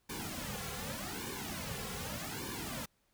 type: noise with flanger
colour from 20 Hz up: pink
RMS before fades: -41 dBFS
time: 0.09-2.86 s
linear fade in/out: 10 ms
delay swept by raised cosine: 1.5 to 3.3 ms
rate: 0.84 Hz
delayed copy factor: -1
effects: pink hiss -75 dBFS RMS until 3.13 s